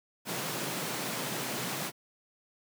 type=high-pass noise; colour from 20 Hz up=pink; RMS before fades=-35 dBFS; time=0.25-1.92 s; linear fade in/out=50 ms; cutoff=120 Hz; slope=96 dB/octave; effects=none